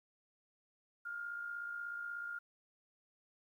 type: tone with amplitude modulation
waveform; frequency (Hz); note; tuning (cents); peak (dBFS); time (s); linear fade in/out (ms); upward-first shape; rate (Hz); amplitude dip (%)
sine; 1410; F6; +16; -38; 1.05-2.39; 10; sine; 56.5; 50
effects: 12-bit